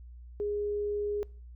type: tone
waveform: sine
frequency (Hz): 412.9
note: G#4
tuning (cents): -10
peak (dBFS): -29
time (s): 0.4-1.23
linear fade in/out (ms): 0
effects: noise-tail reverb RT60 0.5 s tail -25 dB re dry + added 60 Hz sine -45 dBFS peak until 1.55 s